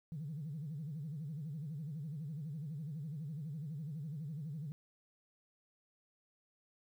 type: tone with vibrato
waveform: sine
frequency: 151 Hz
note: D3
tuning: 48 cents sharp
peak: -39 dBFS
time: 0.12-4.72 s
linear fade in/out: 0 ms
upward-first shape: sine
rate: 12 Hz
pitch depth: 180 cents each way
effects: tanh soft clip ceiling -36 dBFS + 12-bit